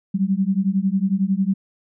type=beating tone pair; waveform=sine; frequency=187.8 / 198.8 Hz; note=F#3 / G3; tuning=+26 / +25 cents; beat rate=11 Hz; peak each=-20 dBFS; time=0.14-1.54 s; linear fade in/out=10 ms; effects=none